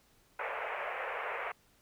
pink band-pass noise, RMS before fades -38 dBFS, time 0.39-1.52 s, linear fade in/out 5 ms, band 470 to 2500 Hz, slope 48 dB/octave, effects pink hiss -67 dBFS RMS until 1.81 s

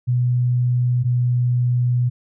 sine tone pair in turn, 123.47 / 123.03 Hz, B2 / B2, 0 / -6 cents, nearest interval unison, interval 6 cents, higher first, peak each -15 dBFS, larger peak neither, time 0.07-1.04 / 1.04-2.1 s, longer second, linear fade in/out 20 ms, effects none

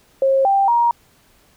sine tone with pitch steps, 538 / 787 / 944 Hz, C5 / G5 / A#5, +48 / +7 / +22 cents, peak -12 dBFS, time 0.22-0.91 s, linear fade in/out 2 ms, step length 230 ms, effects pink hiss -55 dBFS RMS until 1.56 s

